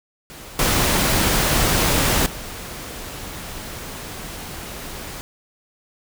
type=noise with level steps; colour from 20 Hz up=pink; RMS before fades=-38 / -18 / -33 dBFS; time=0.3-5.21 s; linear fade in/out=0 ms; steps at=0.59 / 2.26 s; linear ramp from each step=2 ms; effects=none